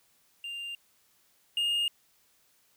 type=tone pair in turn; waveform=triangle; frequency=2794 / 2836 Hz; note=F7 / F7; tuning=0 / +26 cents; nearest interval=unison; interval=26 cents; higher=second; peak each=-34 / -24 dBFS; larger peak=second; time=0.44-0.75 / 1.57-1.88 s; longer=neither; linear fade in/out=2 ms; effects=white hiss -67 dBFS RMS until 2.76 s